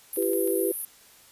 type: band-pass noise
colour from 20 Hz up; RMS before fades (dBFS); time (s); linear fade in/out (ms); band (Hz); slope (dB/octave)
white; -34; 0.13-0.85; 2; 10000 to 13000; 96
type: clicks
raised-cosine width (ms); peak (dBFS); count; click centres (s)
0.2; -31; 4; 0.162 / 0.225 / 0.333 / 0.476
type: chord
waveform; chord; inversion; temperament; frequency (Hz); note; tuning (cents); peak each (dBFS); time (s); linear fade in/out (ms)
sine; E minor; none; equal with one note detuned; 338.1 / 392 / 493.9; E4 / G4 / B4; +44 / 0 / 0; -28 / -26 / -28; 0.17-0.72; 5
effects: white hiss -54 dBFS RMS until 1.31 s + resampled to 32000 Hz